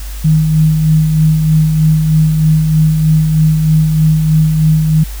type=tone with tremolo; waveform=sine; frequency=156.4 Hz; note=D#3; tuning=9 cents sharp; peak=-5 dBFS; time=0.24-5.04 s; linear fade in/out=10 ms; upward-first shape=sine; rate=3.2 Hz; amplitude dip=40%; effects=added 50 Hz sine -21 dBFS peak until 5.2 s + white hiss -33 dBFS RMS until 5.2 s